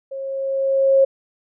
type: tone with level ramp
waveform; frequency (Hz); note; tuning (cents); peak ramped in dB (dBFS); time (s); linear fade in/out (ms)
sine; 541; C#5; -42; -27 to -9; 0.11-1.05; 10
effects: none